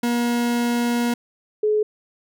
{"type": "tone pair in turn", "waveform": ["40% pulse", "sine"], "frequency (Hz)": [238.7, 425.3], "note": ["A#3", "G#4"], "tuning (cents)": [41, 41], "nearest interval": "minor seventh", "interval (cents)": 1000, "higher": "second", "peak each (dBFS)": [-18, -16], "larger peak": "second", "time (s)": [[0.03, 1.14], [1.63, 1.83]], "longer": "first", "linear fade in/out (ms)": 5, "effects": []}